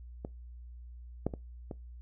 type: clicks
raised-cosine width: 2 ms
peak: -24 / -16 / -25 / -25 dBFS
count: 4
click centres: 0.249 / 1.266 / 1.338 / 1.712 s
effects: noise-tail reverb RT60 0.2 s tail -21 dB re dry + added 60 Hz sine -45 dBFS peak until 2.01 s